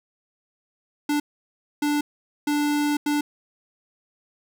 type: tone bursts at uneven times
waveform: square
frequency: 293.7 Hz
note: D4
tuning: in tune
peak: -21 dBFS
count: 4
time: 1.09-1.2 / 1.82-2.01 / 2.47-2.97 / 3.06-3.21 s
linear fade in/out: 5 ms
effects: none